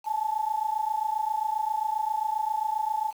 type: tone pair together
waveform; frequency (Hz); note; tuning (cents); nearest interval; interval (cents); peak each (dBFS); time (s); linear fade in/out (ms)
sine; 852.5 / 880; G#5 / A5; +45 / 0; minor second; 55; -28 / -28; 0.04-3.13; 50
effects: 8-bit

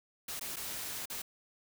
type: noise with dropouts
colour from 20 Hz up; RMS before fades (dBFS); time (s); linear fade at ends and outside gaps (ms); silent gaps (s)
white; -40; 0.28-1.22; 5; 0.396-0.41 / 0.56-0.566 / 1.057-1.099
effects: none

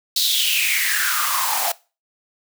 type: noise with high-pass filter sweep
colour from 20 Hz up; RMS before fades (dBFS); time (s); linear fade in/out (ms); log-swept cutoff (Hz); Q
white; -20; 0.16-1.72; 5; 4200 to 710; 6.9
effects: noise-tail reverb RT60 0.3 s tail -20 dB re dry

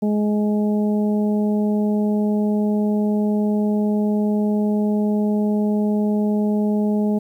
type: harmonic tone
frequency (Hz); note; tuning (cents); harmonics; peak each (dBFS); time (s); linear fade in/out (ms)
209.7; G#3; +17; 1 / 2 / 3 / 4; -17 / -25 / -30 / -35; 0.02-7.19; 10
effects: 9-bit

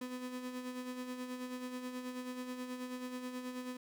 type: tone with tremolo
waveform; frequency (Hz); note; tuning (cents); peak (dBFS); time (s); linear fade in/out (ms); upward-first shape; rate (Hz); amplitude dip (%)
35% pulse; 251.5; B3; +32; -37; 0.01-3.77; 5; sine; 9.3; 50
effects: none

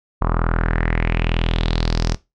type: tone with low-pass filter sweep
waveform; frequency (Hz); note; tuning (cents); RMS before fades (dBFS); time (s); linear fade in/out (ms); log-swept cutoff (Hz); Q
sawtooth; 41.08; E1; -5; -19; 0.21-2.15; 10; 1100 to 5700; 4.1
effects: noise-tail reverb RT60 0.2 s tail -17 dB re dry

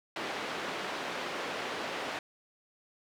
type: band-pass noise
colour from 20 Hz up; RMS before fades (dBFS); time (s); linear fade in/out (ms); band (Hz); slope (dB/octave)
pink; -37; 0.16-2.19; 2; 360 to 3300; 12
effects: none

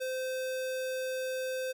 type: tone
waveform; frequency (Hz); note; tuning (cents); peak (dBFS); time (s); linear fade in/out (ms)
square; 517; C5; -21; -33; 0-1.73; 20
effects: none

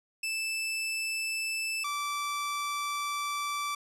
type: tone pair in turn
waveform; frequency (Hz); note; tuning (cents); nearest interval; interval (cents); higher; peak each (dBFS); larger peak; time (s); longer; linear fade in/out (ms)
sawtooth; 2637 / 1163.2; E7 / D6; 0 / -17; octave + major second; 1417; first; -27; neither; 0.23-1.84 / 1.84-3.75; second; 5
effects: low-pass 12000 Hz 12 dB/octave

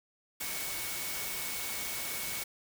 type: tone in noise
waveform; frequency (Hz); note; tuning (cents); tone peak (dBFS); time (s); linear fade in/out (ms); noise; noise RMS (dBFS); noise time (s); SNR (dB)
sine; 2224; C#7; +5; -44; 0.4-2.44; 10; white; -37; 0.4-2.44; -10
effects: none

